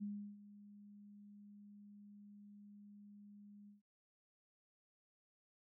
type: tone with ADSR envelope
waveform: sine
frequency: 204.8 Hz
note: G#3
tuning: 24 cents flat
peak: -40 dBFS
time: 0-3.82 s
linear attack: 27 ms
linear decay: 340 ms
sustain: -16 dB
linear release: 140 ms
effects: none